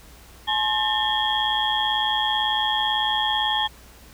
sine tone cluster, 852 / 1061 / 1798 / 3237 / 3355 Hz, G#5 / C6 / A6 / G#7 / G#7, +44 / +24 / +37 / -45 / +17 cents, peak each -24 / -33 / -28 / -25 / -27 dBFS, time 0.47-3.68 s, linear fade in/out 20 ms, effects added 60 Hz sine -48 dBFS peak until 4.13 s + pink hiss -49 dBFS RMS until 4.13 s

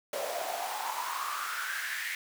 pink noise with high-pass filter sweep, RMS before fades -35 dBFS, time 0.13-2.15 s, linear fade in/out 2 ms, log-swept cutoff 550 to 2000 Hz, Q 6.1, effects none

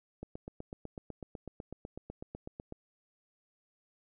click train, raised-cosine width 2 ms, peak -28 dBFS, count 21, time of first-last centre 0.23-2.724 s, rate 8.02 Hz, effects none

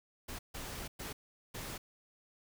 pink noise bursts at uneven times, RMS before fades -43 dBFS, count 4, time 0.28-0.39 / 0.54-0.88 / 0.99-1.13 / 1.54-1.78 s, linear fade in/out 10 ms, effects none

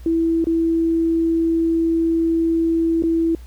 sine tone with dropouts, 329.6 Hz, E4, in tune, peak -15 dBFS, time 0.06-3.35 s, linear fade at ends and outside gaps 2 ms, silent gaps 0.443-0.469 / 3.024-3.036 s, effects added 60 Hz sine -35 dBFS peak until 3.46 s + pink hiss -52 dBFS RMS until 3.46 s

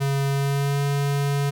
square tone with pitch glide, 138.59 to 141.42 Hz, C#3 to C#3, 0 to +35 cents, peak -21 dBFS, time 0-1.51 s, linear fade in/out 20 ms, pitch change +35 cents, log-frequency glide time 0.29-0.81 s, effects none

